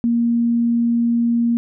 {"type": "tone", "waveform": "sine", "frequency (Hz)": 234.8, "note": "A#3", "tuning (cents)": 13, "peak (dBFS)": -14, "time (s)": [0.04, 1.57], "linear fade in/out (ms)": 0, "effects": []}